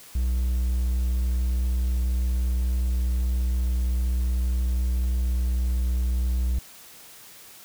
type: tone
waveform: triangle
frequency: 61.74 Hz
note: B1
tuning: in tune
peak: -19 dBFS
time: 0.15-6.59 s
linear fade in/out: 5 ms
effects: white hiss -47 dBFS RMS until 7.64 s